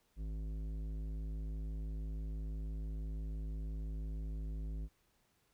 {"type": "tone with tanh clipping", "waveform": "sine", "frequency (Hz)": 53, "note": "G#1", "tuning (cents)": 36, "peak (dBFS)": -40, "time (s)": [0.16, 4.89], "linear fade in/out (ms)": 50, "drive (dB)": 13, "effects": ["pink hiss -75 dBFS RMS until 5.53 s"]}